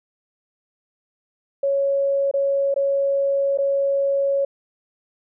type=tone with dropouts; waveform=sine; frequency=554.4 Hz; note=C#5; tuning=in tune; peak=-17 dBFS; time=1.63-4.45 s; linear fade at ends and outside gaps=5 ms; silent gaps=2.313-2.338 / 2.742-2.761 / 3.575-3.585 s; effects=none